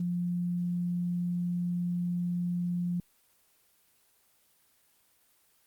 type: tone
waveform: sine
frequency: 175.7 Hz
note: F3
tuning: 11 cents sharp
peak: -28 dBFS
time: 0-3 s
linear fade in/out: 2 ms
effects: white hiss -67 dBFS RMS until 5.66 s + Opus 24 kbps